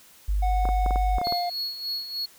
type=tone; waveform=sine; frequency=50.4 Hz; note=G1; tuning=49 cents sharp; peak=-21 dBFS; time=0.28-1.19 s; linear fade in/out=10 ms
type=tone with pitch glide; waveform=triangle; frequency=735 to 704.7 Hz; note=F#5 to F5; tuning=-12 to +15 cents; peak=-23 dBFS; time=0.42-1.5 s; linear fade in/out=10 ms; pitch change=-73 cents; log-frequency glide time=1.17-1.25 s
type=clicks; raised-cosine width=1 ms; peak=-17 dBFS; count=9; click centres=0.654 / 0.689 / 0.862 / 0.908 / 0.959 / 1.184 / 1.215 / 1.271 / 1.324 s
type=tone with tremolo; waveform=triangle; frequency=4344 Hz; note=C#8; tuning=36 cents flat; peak=-25 dBFS; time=1.24-2.26 s; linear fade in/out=10 ms; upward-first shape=sine; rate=3.3 Hz; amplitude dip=65%
effects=white hiss -53 dBFS RMS until 2.38 s